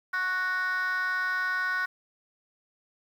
sine tone with frequency modulation, 1480 Hz, F#6, in tune, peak -23 dBFS, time 0.13-1.86 s, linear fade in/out 10 ms, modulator 374 Hz, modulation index 0.84, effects tanh soft clip ceiling -25 dBFS + 9-bit

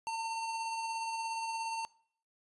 square tone with tremolo, 905 Hz, A5, 48 cents sharp, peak -34 dBFS, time 0.07-1.85 s, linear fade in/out 0 ms, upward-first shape sine, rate 17 Hz, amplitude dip 25%, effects noise-tail reverb RT60 0.6 s tail -23 dB re dry + resampled to 24000 Hz

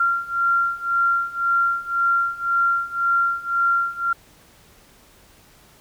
sine beating tone pair, 1379 / 1380.9 Hz, F6 / F6, -22 / -20 cents, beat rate 1.9 Hz, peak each -22 / -20 dBFS, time 0-4.13 s, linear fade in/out 5 ms, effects pink hiss -52 dBFS RMS until 5.8 s

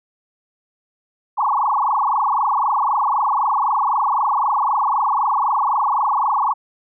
sine tone with frequency modulation, 984 Hz, B5, 7 cents flat, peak -15 dBFS, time 1.37-6.54 s, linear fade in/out 20 ms, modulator 23.9 Hz, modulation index 6.9, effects none

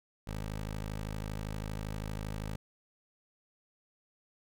15% pulse tone, 52.6 Hz, G#1, 23 cents sharp, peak -30 dBFS, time 0.27-2.56 s, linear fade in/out 5 ms, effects none

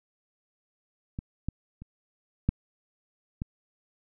clicks, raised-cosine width 5 ms, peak -21 / -17 / -30 / -10 / -19 dBFS, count 5, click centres 1.189 / 1.486 / 1.82 / 2.49 / 3.419 s, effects none

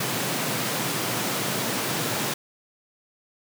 pink high-pass noise, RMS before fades -27 dBFS, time 0-2.34 s, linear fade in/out 5 ms, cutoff 110 Hz, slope 96 dB/octave, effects none

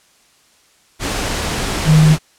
sine tone in noise, 155.56 Hz, D#3, in tune, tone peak -6 dBFS, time 1.85-2.17 s, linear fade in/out 50 ms, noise pink, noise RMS -20 dBFS, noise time 0.99-2.19 s, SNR +11 dB, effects white hiss -53 dBFS RMS until 2.38 s + low-pass 9000 Hz 12 dB/octave

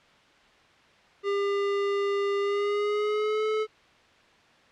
square tone with pitch glide, 401.1 to 432.4 Hz, G4 to A4, +40 to -30 cents, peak -25 dBFS, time 1.23-3.67 s, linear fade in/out 50 ms, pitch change +130 cents, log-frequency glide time 2.4-3.45 s, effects white hiss -57 dBFS RMS until 4.71 s + low-pass 3000 Hz 12 dB/octave

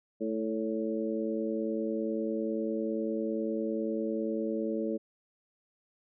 harmonic tone with a mistuned harmonic, 110 Hz, A2, in tune, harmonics 2 / 3 / 4 / 5, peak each -34 / -34 / -35 / -37 dBFS, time 0.2-4.98 s, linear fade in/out 20 ms, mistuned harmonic 5, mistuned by +24 cents, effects none

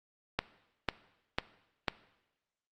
click train, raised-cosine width 0.3 ms, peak -12 dBFS, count 4, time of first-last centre 0.39-1.883 s, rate 2.01 Hz, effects noise-tail reverb RT60 1.0 s tail -17 dB re dry + Opus 48 kbps

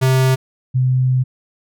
square / sine tone pair in turn, 130.81 / 128.41 Hz, C3 / C3, 0 / -32 cents, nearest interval unison, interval 32 cents, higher first, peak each -12 dBFS, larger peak neither, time 0.01-0.36 / 0.74-1.24 s, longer second, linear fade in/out 20 ms, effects none

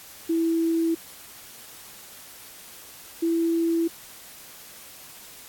sine tone pair in turn, 329.6 / 332.5 Hz, E4 / E4, 0 / +15 cents, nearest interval unison, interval 15 cents, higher second, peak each -20 dBFS, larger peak neither, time 0.29-0.95 / 3.22-3.88 s, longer neither, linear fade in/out 10 ms, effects white hiss -45 dBFS RMS until 5.48 s + AAC 64 kbps

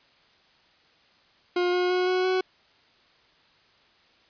40% pulse tone with pitch steps, 356.2 / 360.1 / 364.1 / 368.1 / 372.2 Hz, F4 / F#4 / F#4 / F#4 / F#4, +34 / -47 / -28 / -9 / +10 cents, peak -21 dBFS, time 1.56-2.41 s, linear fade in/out 5 ms, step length 170 ms, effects white hiss -60 dBFS RMS until 4.29 s + resampled to 11025 Hz

